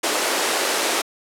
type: high-pass noise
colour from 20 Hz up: pink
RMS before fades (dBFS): -21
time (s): 0.03-1.02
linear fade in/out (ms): 10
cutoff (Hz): 340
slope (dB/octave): 24
effects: low-pass 11000 Hz 12 dB/octave